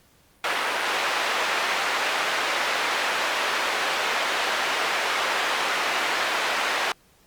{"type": "band-pass noise", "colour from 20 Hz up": "white", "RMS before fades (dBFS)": -25, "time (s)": [0.44, 6.92], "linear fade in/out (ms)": 2, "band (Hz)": [510, 2300], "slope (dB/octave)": 12, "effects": ["pink hiss -59 dBFS RMS until 7.26 s", "Opus 48 kbps"]}